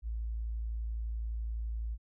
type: tone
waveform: sine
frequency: 55.9 Hz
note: A1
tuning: 28 cents sharp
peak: -33 dBFS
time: 0.02-1.98 s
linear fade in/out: 50 ms
effects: none